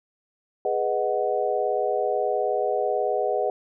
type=chord; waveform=sine; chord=G# minor seventh; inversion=none; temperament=equal; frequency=415.3 / 493.9 / 622.3 / 740 Hz; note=G#4 / B4 / D#5 / F#5; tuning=0 / 0 / 0 / 0 cents; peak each=-27 dBFS; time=0.65-3.5 s; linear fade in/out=2 ms; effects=none